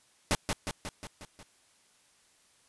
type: noise with echo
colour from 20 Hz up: pink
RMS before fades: -26 dBFS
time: 0.31-0.35 s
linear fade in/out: 0 ms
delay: 180 ms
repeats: 6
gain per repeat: -4 dB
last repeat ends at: 1.43 s
effects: white hiss -65 dBFS RMS until 2.68 s + resampled to 24000 Hz